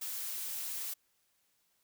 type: noise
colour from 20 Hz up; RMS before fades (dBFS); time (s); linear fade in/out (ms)
blue; -39; 0.01-0.94; 10
effects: white hiss -75 dBFS RMS until 1.83 s